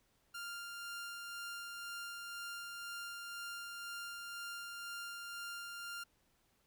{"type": "tone with tremolo", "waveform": "sawtooth", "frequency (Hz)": 1396.9, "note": "F6", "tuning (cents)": 0, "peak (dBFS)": -39, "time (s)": [0.34, 6.04], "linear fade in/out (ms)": 10, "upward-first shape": "sine", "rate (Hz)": 2, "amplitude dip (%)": 25, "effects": ["pink hiss -75 dBFS RMS until 6.66 s"]}